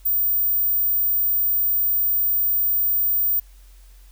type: tone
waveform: sine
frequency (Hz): 14730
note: A#9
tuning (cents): -22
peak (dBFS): -17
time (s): 0.05-3.4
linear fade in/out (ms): 10
effects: added 45 Hz sine -44 dBFS peak until 4.11 s + white hiss -57 dBFS RMS until 4.11 s